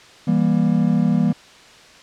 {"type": "chord", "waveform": "triangle", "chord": "E diminished", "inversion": "none", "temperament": "just", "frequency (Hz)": [164.81, 197.78, 237.3], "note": ["E3", "G3", "Bb3"], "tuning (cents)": [0, 16, 31], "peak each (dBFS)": -17, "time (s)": [0.27, 1.33], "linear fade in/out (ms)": 10, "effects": ["white hiss -45 dBFS RMS until 2.02 s", "low-pass 5000 Hz 12 dB/octave"]}